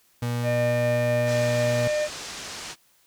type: tone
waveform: 35% pulse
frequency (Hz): 120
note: B2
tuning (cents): -49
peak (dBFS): -23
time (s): 0.22-1.88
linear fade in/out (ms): 5
type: harmonic tone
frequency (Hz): 604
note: D5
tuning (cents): +48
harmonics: 1 / 3 / 4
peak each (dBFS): -22 / -35 / -38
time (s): 0.43-2.09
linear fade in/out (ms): 50
type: low-pass noise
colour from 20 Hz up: white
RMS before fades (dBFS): -37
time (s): 1.25-2.76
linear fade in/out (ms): 50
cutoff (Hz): 7100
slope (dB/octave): 24
effects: white hiss -62 dBFS RMS until 3.06 s